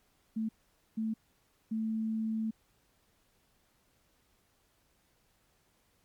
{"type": "tone bursts at uneven times", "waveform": "sine", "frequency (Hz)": 220.9, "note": "A3", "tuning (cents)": 7, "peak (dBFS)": -30, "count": 3, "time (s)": [[0.36, 0.49], [0.97, 1.14], [1.71, 2.51]], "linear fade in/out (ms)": 10, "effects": ["pink hiss -71 dBFS RMS until 6.04 s", "MP3 96 kbps"]}